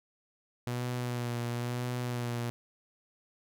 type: tone with vibrato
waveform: sawtooth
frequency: 121.4 Hz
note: B2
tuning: 29 cents flat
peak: -28 dBFS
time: 0.67-2.5 s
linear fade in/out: 0 ms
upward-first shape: sine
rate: 1 Hz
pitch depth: 31 cents each way
effects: none